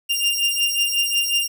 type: beating tone pair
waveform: sawtooth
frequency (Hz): 2794 / 2799.5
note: F7 / F7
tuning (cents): 0 / +4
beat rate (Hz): 5.5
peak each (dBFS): -18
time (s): 0.09-1.48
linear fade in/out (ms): 20
effects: none